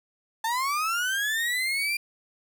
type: linear sweep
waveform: 35% pulse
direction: up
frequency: 880 to 2400 Hz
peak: -23 dBFS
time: 0.44-1.97 s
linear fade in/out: 5 ms
effects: none